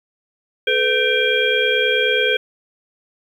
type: tone cluster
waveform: sine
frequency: 432.7 / 502 / 1550 / 2372 / 3248 Hz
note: A4 / B4 / G6 / D7 / G#7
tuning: -29 / +28 / -20 / +17 / -39 cents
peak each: -21 dBFS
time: 0.67-2.37 s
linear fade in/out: 5 ms
effects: 8-bit